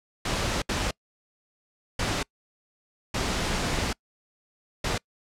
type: noise bursts at uneven times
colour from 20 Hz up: pink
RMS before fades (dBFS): -27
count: 5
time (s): 0.25-0.62 / 0.69-0.91 / 1.99-2.23 / 3.14-3.93 / 4.84-4.98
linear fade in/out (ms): 5
effects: noise-tail reverb RT60 0.1 s tail -26 dB re dry + low-pass 7000 Hz 12 dB/octave